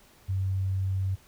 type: tone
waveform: sine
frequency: 95.4 Hz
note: G2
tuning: 47 cents flat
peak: -25 dBFS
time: 0.28-1.16 s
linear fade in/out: 20 ms
effects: pink hiss -58 dBFS RMS until 1.27 s